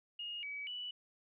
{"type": "tone with pitch steps", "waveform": "sine", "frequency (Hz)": [2858, 2279, 2959], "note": ["F7", "C#7", "F#7"], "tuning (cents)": [39, 47, -1], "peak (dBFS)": -40, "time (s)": [0.19, 0.91], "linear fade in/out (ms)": 5, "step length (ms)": 240, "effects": []}